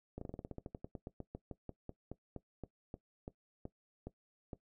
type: slowing click train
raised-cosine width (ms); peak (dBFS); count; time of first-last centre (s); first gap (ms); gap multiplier
2; -30; 27; 0.18-4.532; 34; 1.11
effects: noise-tail reverb RT60 0.1 s tail -17 dB re dry